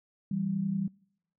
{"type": "tone pair together", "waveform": "sine", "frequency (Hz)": [164.81, 195.99], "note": ["E3", "G3"], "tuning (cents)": [0, 0], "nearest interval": "minor third", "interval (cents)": 300, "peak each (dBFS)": [-34, -29], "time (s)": [0.31, 0.88], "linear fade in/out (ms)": 5, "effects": ["noise-tail reverb RT60 0.7 s tail -25 dB re dry"]}